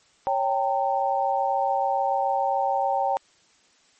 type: chord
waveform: sine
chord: G diminished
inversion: second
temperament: equal with one note detuned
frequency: 554.4 / 784 / 911 Hz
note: Db5 / G5 / Bb5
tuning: 0 / 0 / -40 cents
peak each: -27 / -23 / -27 dBFS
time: 0.27-3.17 s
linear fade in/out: 0 ms
effects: white hiss -60 dBFS RMS until 3.99 s + MP3 32 kbps